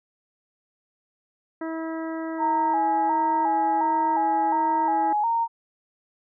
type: harmonic tone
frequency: 323.7 Hz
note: E4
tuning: 31 cents flat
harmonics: 1 / 2 / 3 / 4 / 5 / 6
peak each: -29 / -35 / -39 / -41 / -43 / -45 dBFS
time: 1.61-5.13 s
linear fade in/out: 5 ms
type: tone with vibrato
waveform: sine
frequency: 880 Hz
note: A5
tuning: in tune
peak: -20 dBFS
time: 2.38-5.48 s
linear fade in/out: 50 ms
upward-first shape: square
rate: 1.4 Hz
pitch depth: 83 cents each way
effects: none